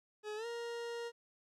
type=tone with pitch glide; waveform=40% pulse; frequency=423.3 to 469.7 Hz; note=G#4 to A#4; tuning=+33 to +13 cents; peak=-39 dBFS; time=0.23-1.12 s; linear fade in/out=50 ms; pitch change=+180 cents; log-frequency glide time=0.36-0.46 s; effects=low-pass 7000 Hz 12 dB/octave + 13-bit